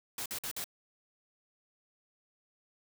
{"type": "noise bursts", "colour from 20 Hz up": "white", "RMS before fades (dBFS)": -38, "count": 4, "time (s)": [0.18, 0.642], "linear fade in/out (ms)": 2, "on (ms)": 78, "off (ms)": 50, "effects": []}